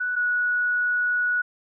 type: tone pair in turn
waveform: sine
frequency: 1480 / 1465.5 Hz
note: F#6 / F#6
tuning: 0 / -17 cents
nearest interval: unison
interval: 17 cents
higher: first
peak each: -23 / -20 dBFS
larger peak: second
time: 0-0.16 / 0.16-1.42 s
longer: second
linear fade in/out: 10 ms
effects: none